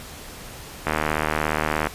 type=click train; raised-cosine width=0.5 ms; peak=-6 dBFS; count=78; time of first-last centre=0.87-1.87 s; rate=77 Hz; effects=pink hiss -39 dBFS RMS until 1.94 s + resampled to 32000 Hz